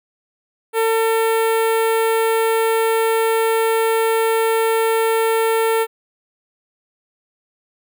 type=tone with notch filter; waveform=sawtooth; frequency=450 Hz; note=A4; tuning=39 cents sharp; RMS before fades=-17 dBFS; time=0.73-5.87 s; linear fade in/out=50 ms; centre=5600 Hz; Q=0.62; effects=none